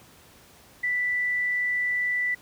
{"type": "tone", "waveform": "sine", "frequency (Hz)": 1975.5, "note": "B6", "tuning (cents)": 0, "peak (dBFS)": -23, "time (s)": [0.83, 2.35], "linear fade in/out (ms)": 10, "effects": ["pink hiss -53 dBFS RMS until 2.41 s", "high-pass 60 Hz 12 dB/octave"]}